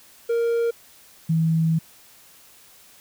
triangle / sine tone pair in turn, 466.2 / 162.09 Hz, A#4 / E3, 0 / -29 cents, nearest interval octave + tritone, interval 1829 cents, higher first, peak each -17 dBFS, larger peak neither, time 0.29-0.71 / 1.29-1.79 s, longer second, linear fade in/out 10 ms, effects white hiss -51 dBFS RMS until 3 s

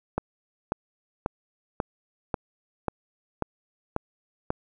click train, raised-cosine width 1 ms, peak -11 dBFS, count 9, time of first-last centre 0.18-4.504 s, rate 1.85 Hz, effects none

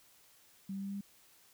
sine tone with pitch steps, 194.3 / 195.76 / 197.24 / 198.73 / 200.2 Hz, G3 / G3 / G3 / G3 / G3, -15 / -2 / +11 / +24 / +37 cents, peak -37 dBFS, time 0.69-1.01 s, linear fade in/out 5 ms, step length 64 ms, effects white hiss -64 dBFS RMS until 1.53 s

